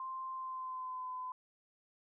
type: tone with pitch glide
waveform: sine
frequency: 1046.5 to 1014.9 Hz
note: C6 to B5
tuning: 0 to +47 cents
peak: -39 dBFS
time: 0-1.32 s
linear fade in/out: 2 ms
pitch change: -53 cents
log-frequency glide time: 0.32-1.1 s
effects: none